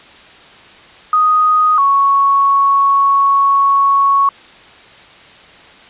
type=tone pair in turn; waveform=sine; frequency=1244.5 / 1108.7 Hz; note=D#6 / C#6; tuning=0 / 0 cents; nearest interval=major second; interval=200 cents; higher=first; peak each=-8 dBFS; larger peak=neither; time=1.13-1.78 / 1.78-4.29 s; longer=second; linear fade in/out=2 ms; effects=white hiss -40 dBFS RMS until 5.89 s + resampled to 8000 Hz